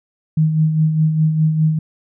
sine tone with tremolo, 156.8 Hz, D#3, 14 cents sharp, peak -10 dBFS, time 0.37-1.79 s, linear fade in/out 5 ms, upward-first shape sine, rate 4.9 Hz, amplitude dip 50%, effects none

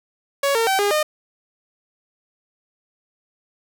sawtooth tone with pitch steps, 559 / 456.1 / 770 / 407.4 / 610 Hz, C#5 / A#4 / G5 / G#4 / D#5, +14 / -38 / -31 / -33 / -34 cents, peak -13 dBFS, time 0.43-1.03 s, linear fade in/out 5 ms, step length 120 ms, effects none

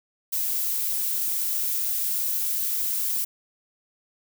violet noise, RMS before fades -26 dBFS, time 0.32-3.25 s, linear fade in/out 10 ms, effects none

